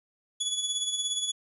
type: tone with tremolo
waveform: 25% pulse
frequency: 3403 Hz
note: G#7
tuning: 41 cents sharp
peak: -22 dBFS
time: 0.4-1.32 s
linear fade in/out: 10 ms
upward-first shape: sine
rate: 17 Hz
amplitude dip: 55%
effects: resampled to 32000 Hz